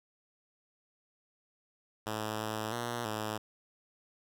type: tone with pitch steps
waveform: 5% pulse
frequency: 108.2 / 108.9 / 119.1 / 107.9 Hz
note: A2 / A2 / A#2 / A2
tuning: -29 / -17 / +38 / -33 cents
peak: -23 dBFS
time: 2.06-3.38 s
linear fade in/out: 10 ms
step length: 330 ms
effects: none